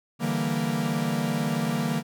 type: chord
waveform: 45% pulse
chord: E half-diminished seventh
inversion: third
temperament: equal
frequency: 146.83 / 164.81 / 196 / 233.1 Hz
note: D3 / E3 / G3 / Bb3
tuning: 0 / 0 / 0 / 0 cents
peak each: -31 / -30 / -32 / -28 dBFS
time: 0.19-2.03 s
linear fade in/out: 50 ms
effects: none